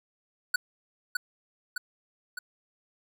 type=tone with echo; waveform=square; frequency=1480 Hz; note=F#6; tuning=in tune; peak=-22 dBFS; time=0.54-0.56 s; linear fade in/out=5 ms; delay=610 ms; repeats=3; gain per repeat=-4 dB; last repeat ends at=2.39 s; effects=none